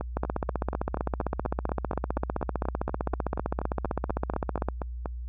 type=two click trains; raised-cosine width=1 ms; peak=-13 / -17 dBFS; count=71 / 22; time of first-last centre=0.17-4.686 / 0.01-5.058 s; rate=15.5 / 4.16 Hz; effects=added 60 Hz sine -33 dBFS peak until 5.28 s